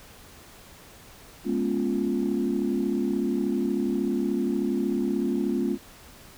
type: chord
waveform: sine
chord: C# dominant seventh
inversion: second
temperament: equal with one note detuned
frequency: 207.7 / 240.7 / 277.2 / 349.2 Hz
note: G#3 / B3 / C#4 / E#4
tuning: 0 / -44 / 0 / 0 cents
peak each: -28 dBFS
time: 1.44-5.78 s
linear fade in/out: 50 ms
effects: tanh soft clip ceiling -15 dBFS + pink hiss -49 dBFS RMS until 6.37 s